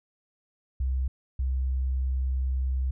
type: tone pair in turn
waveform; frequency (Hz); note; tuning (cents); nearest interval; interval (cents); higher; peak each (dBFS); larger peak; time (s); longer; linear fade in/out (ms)
sine; 65 / 65; C2 / C2; -11 / -11; unison; 0; neither; -24; neither; 0.8-1.08 / 1.39-2.91; second; 5
effects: none